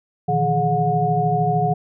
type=tone cluster; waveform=sine; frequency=120.4 / 153.8 / 167 / 422 / 725 Hz; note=B2 / D#3 / E3 / G#4 / F#5; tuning=-44 / -20 / +23 / +28 / -35 cents; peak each=-27 / -22 / -25 / -25 / -19 dBFS; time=0.28-1.74 s; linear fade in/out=10 ms; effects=none